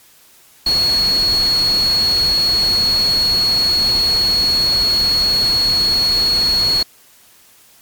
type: tone in noise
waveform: sine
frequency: 4338 Hz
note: C#8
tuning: 38 cents flat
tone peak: -12 dBFS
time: 0.66-6.83 s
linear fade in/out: 5 ms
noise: pink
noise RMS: -26 dBFS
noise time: 0.66-6.83 s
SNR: +11 dB
effects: white hiss -48 dBFS RMS until 7.81 s + MP3 96 kbps